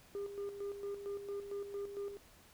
sine tone with tremolo, 402.4 Hz, G4, 45 cents sharp, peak -35 dBFS, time 0.15-2.17 s, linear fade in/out 0 ms, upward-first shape square, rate 4.4 Hz, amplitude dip 65%, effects tanh soft clip ceiling -37 dBFS + pink hiss -62 dBFS RMS until 2.53 s

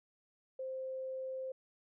sine tone, 523.3 Hz, C5, in tune, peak -38 dBFS, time 0.59-1.52 s, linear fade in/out 5 ms, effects none

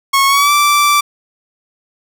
sawtooth tone with pitch glide, 1096 to 1167.9 Hz, C#6 to D6, -20 to -10 cents, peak -5 dBFS, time 0.13-1.01 s, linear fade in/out 10 ms, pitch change +110 cents, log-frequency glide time 0.27-0.52 s, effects none

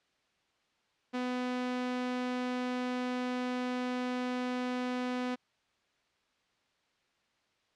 sawtooth tone, 250 Hz, B3, 21 cents sharp, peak -28 dBFS, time 1.13-5.36 s, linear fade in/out 20 ms, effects white hiss -73 dBFS RMS until 7.75 s + low-pass 4000 Hz 12 dB/octave

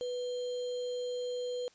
sine tone with sample-and-hold, 493.9 Hz, B4, in tune, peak -33 dBFS, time 0.01-1.68 s, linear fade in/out 0 ms, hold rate 3675 Hz, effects white hiss -64 dBFS RMS until 1.74 s + resampled to 16000 Hz

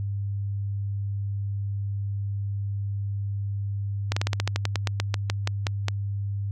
slowing click train, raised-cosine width 0.2 ms, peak -8 dBFS, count 17, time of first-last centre 4.12-5.884 s, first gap 45 ms, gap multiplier 1.11, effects added 100 Hz sine -26 dBFS peak until 6.51 s

